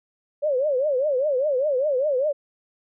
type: tone with vibrato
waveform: sine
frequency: 554.4 Hz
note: C#5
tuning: in tune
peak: -19 dBFS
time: 0.42-2.33 s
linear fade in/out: 20 ms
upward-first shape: triangle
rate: 5 Hz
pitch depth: 220 cents each way
effects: none